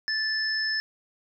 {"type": "tone pair together", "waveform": "sine", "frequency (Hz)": [1751, 5232], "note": ["A6", "E8"], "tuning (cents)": [-9, -14], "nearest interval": "octave + perfect fifth", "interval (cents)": 1895, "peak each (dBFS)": [-27, -28], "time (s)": [0.08, 0.8], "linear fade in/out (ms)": 0, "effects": []}